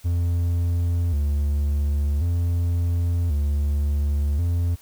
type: tone with vibrato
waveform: triangle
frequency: 79 Hz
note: D#2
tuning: 27 cents sharp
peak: -17 dBFS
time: 0.04-4.76 s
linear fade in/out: 20 ms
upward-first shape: square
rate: 0.46 Hz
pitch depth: 150 cents each way
effects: white hiss -52 dBFS RMS until 4.81 s